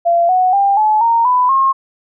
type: tone with pitch steps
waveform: sine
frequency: 685 / 738.4 / 796 / 858.1 / 925 / 997.1 / 1074.9 Hz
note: F5 / F#5 / G5 / A5 / A#5 / B5 / C6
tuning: -34 / -4 / +26 / -44 / -14 / +16 / +46 cents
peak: -9 dBFS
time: 0.05-1.73 s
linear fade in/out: 20 ms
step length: 240 ms
effects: none